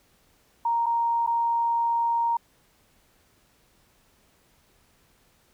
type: tone with dropouts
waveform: sine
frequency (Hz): 932.3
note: A#5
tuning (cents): 0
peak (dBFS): -21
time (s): 0.65-2.37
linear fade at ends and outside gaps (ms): 5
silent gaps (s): 0.86-0.864 / 1.265-1.273
effects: pink hiss -63 dBFS RMS until 5.53 s